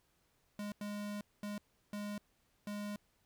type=tone bursts at uneven times; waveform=square; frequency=206.3 Hz; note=G#3; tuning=11 cents flat; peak=-40 dBFS; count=5; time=0.59-0.72 / 0.81-1.21 / 1.43-1.58 / 1.93-2.18 / 2.67-2.96 s; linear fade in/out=2 ms; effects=pink hiss -75 dBFS RMS until 3.25 s